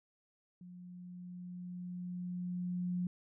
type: tone with level ramp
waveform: sine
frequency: 178.8 Hz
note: F3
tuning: 41 cents sharp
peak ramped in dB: -49 to -32 dBFS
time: 0.61-3.07 s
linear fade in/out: 2 ms
effects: none